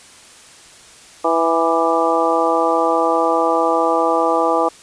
harmonic tone with a mistuned harmonic, 164.81 Hz, E3, in tune, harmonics 2 / 3 / 4 / 5 / 6 / 7, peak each -22 / -19 / -20 / -20 / -23 / -20 dBFS, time 1.24-4.69 s, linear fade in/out 10 ms, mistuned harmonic 7, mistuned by +37 cents, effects white hiss -43 dBFS RMS until 4.82 s + resampled to 22050 Hz

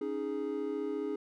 triangle chord, C# suspended second, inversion none, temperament just, 277.2 / 311.8 / 415.8 Hz, C#4 / D#4 / G#4, 0 / +4 / +2 cents, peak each -37 / -36 / -33 dBFS, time 0.01-1.16 s, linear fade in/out 5 ms, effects none

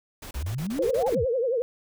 pink noise bursts, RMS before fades -40 dBFS, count 8, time 0.22-1.15 s, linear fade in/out 5 ms, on 90 ms, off 30 ms
sine exponential two-way sweep, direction up then down, 58.2 to 880 to 58.2 Hz, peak -27 dBFS, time 0.35-1.25 s, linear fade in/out 5 ms, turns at 1.07 s
sine tone with vibrato, 493.9 Hz, B4, in tune, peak -22 dBFS, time 0.79-1.62 s, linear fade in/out 0 ms, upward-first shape triangle, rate 11 Hz, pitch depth 190 cents each way
effects none

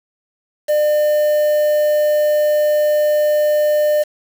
triangle tone with quantisation, 600 Hz, D5, 37 cents sharp, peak -10 dBFS, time 0.68-4.04 s, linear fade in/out 20 ms, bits 5, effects none

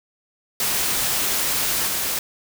white noise with level steps, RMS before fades -22 / -24 dBFS, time 0.6-2.19 s, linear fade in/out 2 ms, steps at 1.86 s, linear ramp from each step 20 ms, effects none

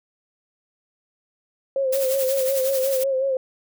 sine tone with vibrato, 533 Hz, C5, 32 cents sharp, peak -19 dBFS, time 1.76-3.37 s, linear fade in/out 2 ms, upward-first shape sine, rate 5.5 Hz, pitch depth 50 cents each way
blue noise with tremolo, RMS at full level -27 dBFS, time 1.92-3.04 s, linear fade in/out 10 ms, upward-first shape sine, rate 11 Hz, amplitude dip 55%
effects none

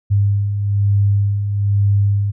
sine beating tone pair, 100 / 101.1 Hz, G2 / G#2, +35 / -46 cents, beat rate 1.1 Hz, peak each -22 / -13 dBFS, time 0.1-2.32 s, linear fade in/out 20 ms, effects none

